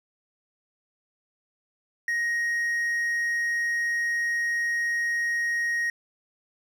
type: tone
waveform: triangle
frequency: 1877 Hz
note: A#6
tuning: 11 cents sharp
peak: -22 dBFS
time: 2.08-5.9 s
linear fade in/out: 2 ms
effects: none